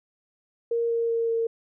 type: tone with pitch steps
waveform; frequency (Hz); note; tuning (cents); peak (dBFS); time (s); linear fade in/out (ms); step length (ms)
sine; 466.2 / 463.2 / 460.3 / 457.4; A#4 / A#4 / A#4 / A#4; 0 / -11 / -22 / -33; -22; 0.71-1.47; 5; 190
effects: none